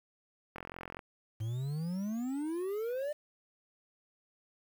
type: click train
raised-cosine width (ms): 0.5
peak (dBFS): -27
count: 20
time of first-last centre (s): 0.56-0.992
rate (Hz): 44
type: exponential sweep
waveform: triangle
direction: up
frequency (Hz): 106.4 to 607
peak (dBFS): -31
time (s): 1.4-3.13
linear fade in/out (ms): 10
effects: 9-bit